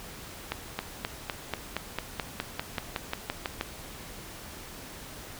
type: accelerating click train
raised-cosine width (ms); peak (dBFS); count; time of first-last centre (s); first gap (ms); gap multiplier
0.3; -13; 16; 0.52-3.611; 270; 0.96
effects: pink hiss -44 dBFS RMS until 5.39 s